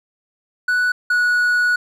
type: tone pair in turn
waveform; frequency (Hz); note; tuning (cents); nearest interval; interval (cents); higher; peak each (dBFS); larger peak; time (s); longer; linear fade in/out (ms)
triangle; 1480 / 1464.7; F#6 / F#6; 0 / -18; unison; 18; first; -13 / -12; second; 0.68-0.92 / 1.1-1.76; second; 5
effects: none